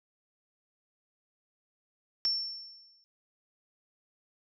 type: tone with exponential decay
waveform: sine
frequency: 5420 Hz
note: E8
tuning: 47 cents sharp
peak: -24 dBFS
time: 2.25-3.04 s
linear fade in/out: 0 ms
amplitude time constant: 170 ms
type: click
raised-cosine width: 0.2 ms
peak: -23 dBFS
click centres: 2.253 s
effects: none